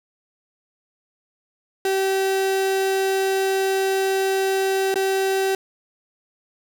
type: tone with dropouts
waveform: 35% pulse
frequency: 385.2 Hz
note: G4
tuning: 30 cents flat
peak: -17 dBFS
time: 1.85-5.55 s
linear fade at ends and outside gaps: 2 ms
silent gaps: 4.942-4.957 s
effects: none